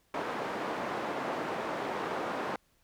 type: band-pass noise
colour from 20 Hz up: white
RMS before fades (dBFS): -35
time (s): 0.14-2.56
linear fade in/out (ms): 2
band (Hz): 230 to 990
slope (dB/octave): 12
effects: pink hiss -70 dBFS RMS until 2.83 s